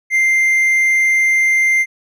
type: tone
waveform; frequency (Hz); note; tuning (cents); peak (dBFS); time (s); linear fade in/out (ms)
triangle; 2093; C7; 0; -9; 0.1-1.86; 50
effects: none